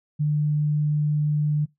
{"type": "tone", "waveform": "sine", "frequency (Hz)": 149.5, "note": "D3", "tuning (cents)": 31, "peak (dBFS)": -19, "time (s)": [0.19, 1.66], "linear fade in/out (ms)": 20, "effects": ["noise-tail reverb RT60 0.2 s tail -23 dB re dry"]}